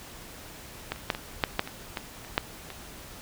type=clicks; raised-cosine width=0.3 ms; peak=-13 / -28 / -8 / -17 / -6 / -7 / -21 / -14 / -30 / -6 / -22 dBFS; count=11; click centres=0.92 / 0.961 / 1.102 / 1.149 / 1.438 / 1.594 / 1.675 / 1.972 / 2.248 / 2.379 / 2.703 s; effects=pink hiss -45 dBFS RMS until 3.21 s